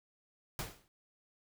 pink noise with exponential decay, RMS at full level -36 dBFS, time 0.59-0.88 s, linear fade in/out 1 ms, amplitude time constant 61 ms, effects none

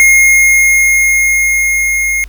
square tone with level ramp, 2143 Hz, C7, 41 cents sharp, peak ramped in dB -4 to -12 dBFS, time 0-2.24 s, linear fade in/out 0 ms, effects added 50 Hz sine -27 dBFS peak until 2.28 s + pink hiss -46 dBFS RMS until 2.28 s

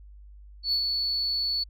sine tone with ADSR envelope, 4435 Hz, C#8, in tune, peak -20 dBFS, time 0.63-1.64 s, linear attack 94 ms, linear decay 82 ms, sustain -4 dB, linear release 11 ms, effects tanh soft clip ceiling -19 dBFS + added 50 Hz sine -45 dBFS peak until 1.69 s

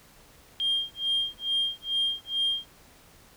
sine tone with tremolo, 3208 Hz, G7, 39 cents sharp, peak -21 dBFS, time 0.6-2.68 s, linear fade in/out 0 ms, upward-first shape sine, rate 2.3 Hz, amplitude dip 100%, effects tanh soft clip ceiling -19 dBFS + pink hiss -55 dBFS RMS until 3.36 s

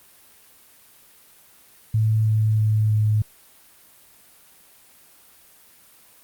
sine tone with pitch steps, 109.6 / 108.78 / 107.97 / 107.16 Hz, A2 / A2 / A2 / A2, -6 / -19 / -32 / -45 cents, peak -16 dBFS, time 1.94-3.22 s, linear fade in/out 5 ms, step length 320 ms, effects white hiss -52 dBFS RMS until 6.23 s + Opus 32 kbps

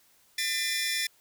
sawtooth tone cluster, 1793 / 2018 / 2399 / 3466 / 5350 Hz, A6 / B6 / D7 / A7 / E8, +32 / +37 / +36 / -27 / +25 cents, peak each -31 dBFS, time 0.38-1.07 s, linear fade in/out 5 ms, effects white hiss -63 dBFS RMS until 1.2 s

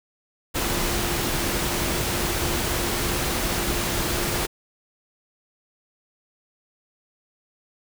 sine tone in noise, 349.2 Hz, F4, in tune, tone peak -33 dBFS, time 0.54-4.47 s, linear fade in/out 20 ms, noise pink, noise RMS -25 dBFS, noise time 0.54-4.47 s, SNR -11 dB, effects none

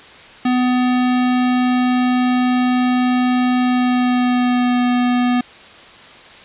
square tone with pitch glide, 250.2 to 246.3 Hz, B3 to B3, +23 to -5 cents, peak -14 dBFS, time 0.45-5.41 s, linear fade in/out 5 ms, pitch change -28 cents, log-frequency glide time 3.6-4.82 s, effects white hiss -40 dBFS RMS until 6.44 s + resampled to 8000 Hz

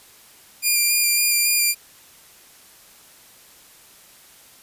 5% pulse tone with vibrato, 2400 Hz, D7, 37 cents sharp, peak -7 dBFS, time 0.62-1.75 s, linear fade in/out 50 ms, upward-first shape square, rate 3.6 Hz, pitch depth 11 cents each way, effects white hiss -49 dBFS RMS until 4.62 s + resampled to 32000 Hz

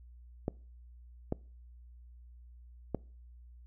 clicks, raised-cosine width 2 ms, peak -18 dBFS, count 3, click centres 0.481 / 1.324 / 2.947 s, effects noise-tail reverb RT60 0.4 s tail -24 dB re dry + added 60 Hz sine -51 dBFS peak until 3.66 s

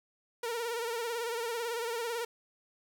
sawtooth tone with vibrato, 466.2 Hz, A#4, in tune, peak -29 dBFS, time 0.43-2.25 s, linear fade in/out 5 ms, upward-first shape sine, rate 18 Hz, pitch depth 66 cents each way, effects none

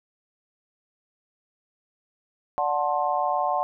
sine chord, D dominant seventh, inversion none, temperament just, 587.3 / 734.2 / 881 / 1057.2 Hz, D5 / F#5 / A5 / C6, 0 / -14 / +2 / +18 cents, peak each -29 / -25 / -28 / -28 dBFS, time 2.58-3.63 s, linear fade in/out 0 ms, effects none

